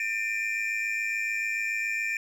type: tone cluster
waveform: triangle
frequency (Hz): 1802 / 2362 / 2469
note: A6 / D7 / D#7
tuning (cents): +41 / +9 / -14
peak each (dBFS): -31 / -28 / -32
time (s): 0-2.17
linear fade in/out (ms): 2
effects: none